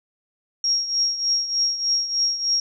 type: tone with tremolo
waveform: sine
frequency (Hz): 5588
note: F8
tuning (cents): 0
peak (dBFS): -16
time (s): 0.64-2.6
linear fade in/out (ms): 2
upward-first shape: triangle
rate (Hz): 3.3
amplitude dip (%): 75
effects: none